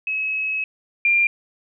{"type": "tone pair in turn", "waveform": "sine", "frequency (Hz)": [2569, 2390], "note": ["E7", "D7"], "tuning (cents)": [-45, 30], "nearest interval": "minor second", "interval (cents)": 125, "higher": "first", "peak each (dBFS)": [-21, -14], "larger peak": "second", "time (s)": [[0.07, 0.64], [1.05, 1.27]], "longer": "first", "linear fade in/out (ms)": 2, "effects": []}